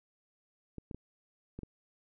clicks, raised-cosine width 3 ms, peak -29 dBFS, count 5, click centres 0.783 / 0.912 / 0.946 / 1.59 / 1.633 s, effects none

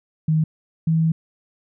sine tone pair in turn, 157.2 / 161.71 Hz, D#3 / E3, +18 / -33 cents, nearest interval unison, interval 49 cents, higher second, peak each -15 dBFS, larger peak neither, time 0.28-0.44 / 0.87-1.12 s, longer second, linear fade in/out 5 ms, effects none

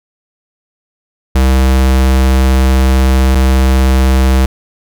square tone pair in turn, 65.41 / 65.41 Hz, C2 / C2, 0 / 0 cents, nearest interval unison, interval 0 cents, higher neither, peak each -7 dBFS, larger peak neither, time 1.35-3.35 / 3.35-4.46 s, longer first, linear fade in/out 5 ms, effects none

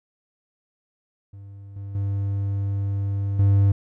triangle tone with level steps, 99.4 Hz, G2, 25 cents sharp, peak -36 / -29 / -20 / -12 dBFS, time 1.33-3.72 s, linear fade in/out 5 ms, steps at 1.76 / 1.95 / 3.39 s, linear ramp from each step 2 ms, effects none

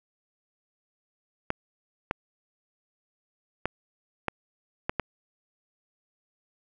clicks, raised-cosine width 0.5 ms, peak -11 dBFS, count 6, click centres 1.504 / 2.111 / 3.656 / 4.283 / 4.895 / 4.997 s, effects none

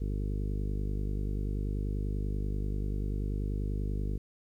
harmonic tone, 50.3 Hz, G1, 45 cents sharp, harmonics 1 / 2 / 3 / 4 / 5 / 6 / 7 / 8 / 9, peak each -31 / -37 / -41 / -43 / -45 / -47 / -48 / -49 / -50 dBFS, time 0-4.18 s, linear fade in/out 10 ms, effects 11-bit

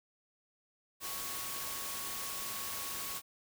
sine tone in noise, 1108.7 Hz, C#6, in tune, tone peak -48 dBFS, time 1-3.22 s, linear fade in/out 50 ms, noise white, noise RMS -40 dBFS, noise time 1-3.22 s, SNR -11 dB, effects none

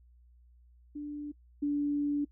sine tone pair in turn, 293.7 / 289.7 Hz, D4 / D4, 0 / -24 cents, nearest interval unison, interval 24 cents, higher first, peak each -36 / -27 dBFS, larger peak second, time 0.95-1.32 / 1.62-2.25 s, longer second, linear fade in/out 10 ms, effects noise-tail reverb RT60 0.1 s tail -24 dB re dry + added 60 Hz sine -57 dBFS peak until 2.31 s

